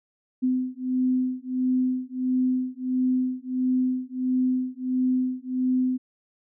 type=beating tone pair; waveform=sine; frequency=254.5 / 256 Hz; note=C4 / C4; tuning=-48 / -38 cents; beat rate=1.5 Hz; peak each=-25 dBFS; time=0.42-5.98 s; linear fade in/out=20 ms; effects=none